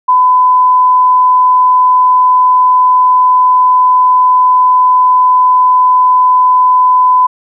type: tone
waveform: sine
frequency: 1006 Hz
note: B5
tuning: 32 cents sharp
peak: -4 dBFS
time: 0.08-7.27 s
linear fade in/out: 10 ms
effects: none